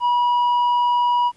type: tone with tanh clipping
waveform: sine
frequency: 970 Hz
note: B5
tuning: 31 cents flat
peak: -16 dBFS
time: 0-1.32 s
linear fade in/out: 50 ms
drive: 4 dB
effects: pink hiss -57 dBFS RMS until 1.36 s + resampled to 24000 Hz